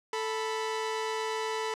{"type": "tone pair together", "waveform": "sawtooth", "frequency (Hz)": [440, 987.8], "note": ["A4", "B5"], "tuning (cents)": [0, 0], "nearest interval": "octave + major second", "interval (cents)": 1400, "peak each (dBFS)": [-28, -31], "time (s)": [0.13, 1.74], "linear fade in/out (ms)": 2, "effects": ["low-pass 7000 Hz 12 dB/octave"]}